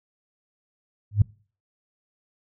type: tone with exponential growth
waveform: sine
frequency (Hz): 103.4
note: G#2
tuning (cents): -7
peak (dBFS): -9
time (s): 1.11-1.22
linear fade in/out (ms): 5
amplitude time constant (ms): 23
effects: noise-tail reverb RT60 0.4 s tail -24 dB re dry